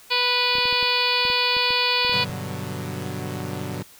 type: harmonic tone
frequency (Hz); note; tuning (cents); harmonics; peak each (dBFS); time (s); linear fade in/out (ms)
492.1; B4; -6; 1 / 2 / 3 / 4 / 5 / 6 / 7 / 8 / 9 / 10; -30 / -26 / -32 / -33 / -24 / -28 / -28 / -30 / -25 / -34; 0.1-2.25; 20
type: clicks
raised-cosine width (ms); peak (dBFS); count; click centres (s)
3; -25; 12; 0.554 / 0.584 / 0.655 / 0.727 / 0.828 / 1.252 / 1.301 / 1.567 / 1.706 / 2.049 / 2.096 / 2.299
type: chord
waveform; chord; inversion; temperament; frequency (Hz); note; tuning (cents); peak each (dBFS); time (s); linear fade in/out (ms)
sawtooth; G major seventh; none; equal; 98 / 123.47 / 146.83 / 185; G2 / B2 / D3 / F#3; 0 / 0 / 0 / 0; -30; 2.12-3.83; 10
effects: white hiss -49 dBFS RMS until 3.99 s